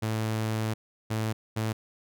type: tone bursts at uneven times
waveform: sawtooth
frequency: 110 Hz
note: A2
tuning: in tune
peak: -23 dBFS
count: 3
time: 0.02-0.74 / 1.1-1.33 / 1.56-1.73 s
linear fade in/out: 10 ms
effects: none